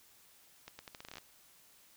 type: accelerating click train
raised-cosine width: 0.2 ms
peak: -29 dBFS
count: 12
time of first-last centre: 0.68-1.183 s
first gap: 110 ms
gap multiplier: 0.8
effects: white hiss -63 dBFS RMS until 1.96 s